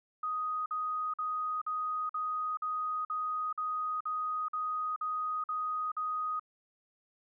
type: tone bursts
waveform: sine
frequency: 1248 Hz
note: D#6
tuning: 5 cents sharp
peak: -31 dBFS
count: 13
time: 0.23-6.396 s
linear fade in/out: 5 ms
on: 430 ms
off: 48 ms
effects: none